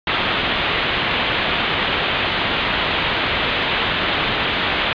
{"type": "low-pass noise", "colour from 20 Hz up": "white", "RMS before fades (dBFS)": -20, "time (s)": [0.07, 4.93], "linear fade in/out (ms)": 2, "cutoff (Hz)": 3600, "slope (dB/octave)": 48, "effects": ["resampled to 11025 Hz"]}